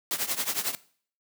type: noise with tremolo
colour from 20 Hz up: white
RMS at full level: -26 dBFS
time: 0.11-0.75 s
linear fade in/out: 0 ms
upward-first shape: triangle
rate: 11 Hz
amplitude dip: 90%
effects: noise-tail reverb RT60 0.5 s tail -19 dB re dry + high-pass 150 Hz 12 dB/octave